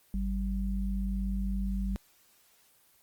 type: tone pair together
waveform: sine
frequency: 50.71 / 193.5 Hz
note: G#1 / G3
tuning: -41 / -22 cents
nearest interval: octave + major seventh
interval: 2319 cents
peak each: -30 / -33 dBFS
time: 0.14-1.96 s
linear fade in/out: 0 ms
effects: white hiss -64 dBFS RMS until 3.02 s + Opus 24 kbps